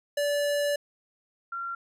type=tone pair in turn; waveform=square / sine; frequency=579 / 1374.4 Hz; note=D5 / F6; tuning=-25 / -28 cents; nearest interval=octave + minor third; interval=1497 cents; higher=second; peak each=-25 / -31 dBFS; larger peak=first; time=0.17-0.76 / 1.52-1.75 s; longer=first; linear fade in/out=5 ms; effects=resampled to 32000 Hz